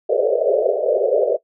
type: band-pass noise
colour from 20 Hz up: white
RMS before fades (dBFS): -17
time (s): 0.09-1.37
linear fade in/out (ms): 10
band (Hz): 400 to 640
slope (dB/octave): 96
effects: noise-tail reverb RT60 0.1 s tail -17 dB re dry